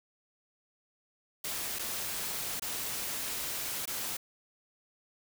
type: noise with dropouts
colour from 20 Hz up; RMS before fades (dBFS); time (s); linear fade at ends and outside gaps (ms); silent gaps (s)
white; -36; 1.44-4.17; 5; 1.788-1.792 / 2.597-2.62 / 3.856-3.874
effects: none